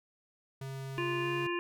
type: tone with pitch glide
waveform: square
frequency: 134.7 to 137.85 Hz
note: C#3 to C#3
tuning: -49 to -9 cents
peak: -39 dBFS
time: 0.61-1.47 s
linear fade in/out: 5 ms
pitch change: +40 cents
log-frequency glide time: 1.21-1.27 s
type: harmonic tone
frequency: 348.6 Hz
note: F4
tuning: 3 cents flat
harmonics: 1 / 3 / 5 / 7 / 8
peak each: -33 / -38 / -40 / -41 / -42 dBFS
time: 0.98-1.59 s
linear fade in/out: 0 ms
effects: none